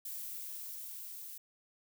violet noise with level ramp, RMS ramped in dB -42 to -47 dBFS, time 0.05-1.38 s, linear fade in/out 5 ms, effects none

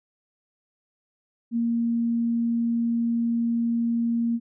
sine tone, 233.1 Hz, A#3, in tune, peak -21 dBFS, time 1.51-4.4 s, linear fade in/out 50 ms, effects none

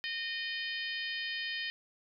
harmonic tone, 614 Hz, D#5, 23 cents flat, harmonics 3 / 4 / 5 / 6 / 7 / 8, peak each -38 / -42 / -40 / -46 / -46 / -46 dBFS, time 0.04-1.7 s, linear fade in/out 0 ms, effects none

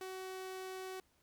sawtooth tone, 375.8 Hz, F#4, 27 cents sharp, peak -39 dBFS, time 0.01-1 s, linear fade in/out 2 ms, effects pink hiss -74 dBFS RMS until 1.22 s

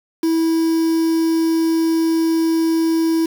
triangle tone with quantisation, 326.3 Hz, E4, 18 cents flat, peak -12 dBFS, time 0.23-3.26 s, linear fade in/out 5 ms, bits 5, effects none

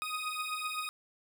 20% pulse beating tone pair, 1244.5 / 1252.3 Hz, D#6 / D#6, 0 / +11 cents, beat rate 7.8 Hz, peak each -33 / -32 dBFS, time 0.02-0.89 s, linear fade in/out 0 ms, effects none

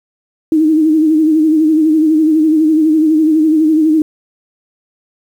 sine tone with vibrato, 312.7 Hz, D#4, 9 cents sharp, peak -7 dBFS, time 0.52-4.02 s, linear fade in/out 2 ms, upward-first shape sine, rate 12 Hz, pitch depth 56 cents each way, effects 7-bit

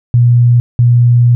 sine tone pair in turn, 120.6 / 120.6 Hz, B2 / B2, -41 / -41 cents, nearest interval unison, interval 0 cents, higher neither, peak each -4 dBFS, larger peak neither, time 0.14-0.6 / 0.79-1.35 s, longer second, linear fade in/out 0 ms, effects none

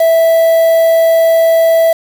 triangle tone with quantisation, 658 Hz, E5, 3 cents flat, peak -4 dBFS, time 0-1.93 s, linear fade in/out 5 ms, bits 4, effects none

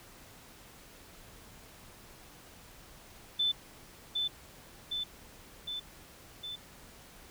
sine tone with echo, 3520 Hz, A7, in tune, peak -26 dBFS, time 3.39-3.52 s, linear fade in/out 10 ms, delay 760 ms, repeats 4, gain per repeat -3 dB, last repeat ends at 6.56 s, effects pink hiss -54 dBFS RMS until 7.3 s

